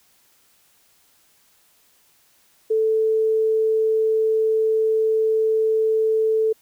sine tone, 440 Hz, A4, in tune, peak -16 dBFS, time 2.7-6.53 s, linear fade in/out 10 ms, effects white hiss -59 dBFS RMS until 6.61 s

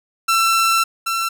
sawtooth tone pair in turn, 1342 / 1346.9 Hz, E6 / E6, +31 / +37 cents, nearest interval unison, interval 6 cents, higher second, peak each -10 / -15 dBFS, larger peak first, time 0.28-0.84 / 1.06-1.29 s, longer first, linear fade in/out 10 ms, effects none

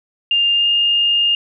sine tone with pitch glide, 2805 to 2825 Hz, F7 to F7, +7 to +19 cents, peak -12 dBFS, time 0.31-1.35 s, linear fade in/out 2 ms, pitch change +12 cents, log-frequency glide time 0.54-0.68 s, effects none

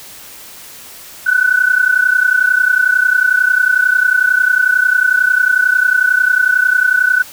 sine tone pair together, 1480 / 1511.1 Hz, F#6 / F#6, 0 / +36 cents, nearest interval unison, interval 36 cents, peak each -12 dBFS, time 1.26-7.23 s, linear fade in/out 10 ms, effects white hiss -35 dBFS RMS until 7.32 s

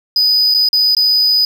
triangle tone with dropouts, 4978 Hz, D#8, in tune, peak -8 dBFS, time 0.16-1.45 s, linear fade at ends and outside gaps 2 ms, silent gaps 0.541-0.546 / 0.688-0.73 / 0.95-0.967 s, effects 7-bit

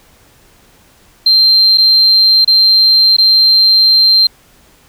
sine tone with dropouts, 4151 Hz, C8, 15 cents flat, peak -4 dBFS, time 1.26-4.27 s, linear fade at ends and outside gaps 5 ms, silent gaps 1.775-1.781 / 2.447-2.476 / 3.167-3.183 s, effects tanh soft clip ceiling 0 dBFS + pink hiss -47 dBFS RMS until 4.88 s

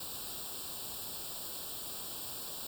white noise with comb filter, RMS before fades -42 dBFS, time 0-2.67 s, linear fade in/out 5 ms, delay 0.24 ms, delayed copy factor +0.9, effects none

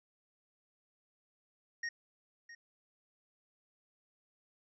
square tone with echo, 1864.7 Hz, A#6, in tune, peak -36 dBFS, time 1.83-1.89 s, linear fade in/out 5 ms, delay 660 ms, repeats 1, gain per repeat -14 dB, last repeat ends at 2.55 s, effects resampled to 16000 Hz

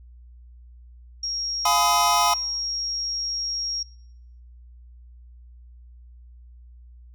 sine tone, 5588 Hz, F8, in tune, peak -25 dBFS, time 1.23-3.83 s, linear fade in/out 5 ms
square chord, F half-diminished seventh, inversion none, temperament just, 698.5 / 838.1 / 1005.8 / 1257.2 Hz, F5 / Ab5 / Cb6 / Eb6, 0 / +16 / +31 / +18 cents, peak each -26 / -25 / -23 / -24 dBFS, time 1.65-2.34 s, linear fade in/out 5 ms
effects noise-tail reverb RT60 0.9 s tail -25 dB re dry + added 60 Hz sine -44 dBFS peak until 7.14 s

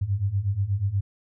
sine beating tone pair, 94.5 / 102.8 Hz, F#2 / G#2, +37 / -17 cents, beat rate 8.3 Hz, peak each -27 / -24 dBFS, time 0.01-1.01 s, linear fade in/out 10 ms, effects none

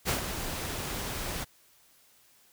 pink noise with ADSR envelope, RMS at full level -27 dBFS, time 0.05-1.45 s, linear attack 38 ms, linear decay 120 ms, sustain -8 dB, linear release 23 ms, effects white hiss -62 dBFS RMS until 2.52 s

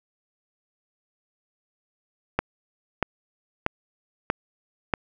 click train, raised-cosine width 0.5 ms, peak -6 dBFS, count 5, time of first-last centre 2.39-4.938 s, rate 1.57 Hz, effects none

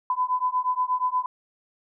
sine beating tone pair, 1002 / 1010.4 Hz, B5 / B5, +25 / +39 cents, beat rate 8.4 Hz, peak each -25 dBFS, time 0.1-1.26 s, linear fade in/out 2 ms, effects none

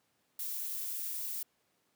violet noise, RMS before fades -38 dBFS, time 0.39-1.43 s, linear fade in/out 5 ms, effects pink hiss -75 dBFS RMS until 1.95 s + high-pass 150 Hz 12 dB/octave

